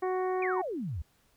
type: harmonic tone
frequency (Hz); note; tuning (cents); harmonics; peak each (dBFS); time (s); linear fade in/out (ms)
370.5; F#4; +2; 1 / 2 / 3 / 4 / 5 / 6; -29 / -34 / -38 / -50 / -45 / -53; 0.02-0.62; 10
type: exponential sweep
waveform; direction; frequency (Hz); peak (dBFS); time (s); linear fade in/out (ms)
sine; down; 2505 to 67.2; -32; 0.42-1.02; 5
effects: pink hiss -68 dBFS RMS until 1.36 s